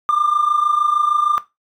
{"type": "tone with amplitude modulation", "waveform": "triangle", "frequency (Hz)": 1197, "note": "D6", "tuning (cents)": 33, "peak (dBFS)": -7, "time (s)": [0.09, 1.38], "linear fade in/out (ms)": 0, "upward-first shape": "sine", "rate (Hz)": 26.5, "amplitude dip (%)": 80, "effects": ["noise-tail reverb RT60 0.2 s tail -17 dB re dry", "tanh soft clip ceiling -9 dBFS"]}